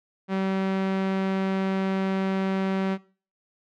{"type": "tone with low-pass filter", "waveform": "sawtooth", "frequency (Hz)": 191.7, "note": "G3", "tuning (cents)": -38, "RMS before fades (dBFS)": -26, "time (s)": [0.28, 2.98], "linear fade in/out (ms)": 50, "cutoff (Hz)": 2700, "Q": 0.67, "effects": ["noise-tail reverb RT60 0.4 s tail -20 dB re dry"]}